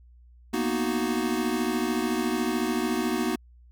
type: chord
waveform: square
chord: B major seventh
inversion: third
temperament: equal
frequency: 233.1 / 246.9 / 311.1 / 370 Hz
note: A#3 / B3 / D#4 / F#4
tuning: 0 / 0 / 0 / 0 cents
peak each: -31 dBFS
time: 0.53-3.36 s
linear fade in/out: 10 ms
effects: added 60 Hz sine -50 dBFS peak until 3.71 s